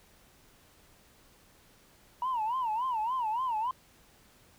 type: tone with vibrato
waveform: sine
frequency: 946 Hz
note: A#5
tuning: 25 cents sharp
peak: -27 dBFS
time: 2.22-3.71 s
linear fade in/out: 2 ms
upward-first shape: sine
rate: 3.5 Hz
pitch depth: 180 cents each way
effects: tanh soft clip ceiling -25 dBFS + pink hiss -61 dBFS RMS until 4.58 s